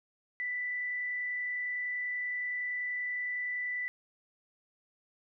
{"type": "tone with frequency modulation", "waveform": "sine", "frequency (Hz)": 1981, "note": "B6", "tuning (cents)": 5, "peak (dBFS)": -32, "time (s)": [0.4, 3.88], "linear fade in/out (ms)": 0, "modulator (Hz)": 30.6, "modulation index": 0.52, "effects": []}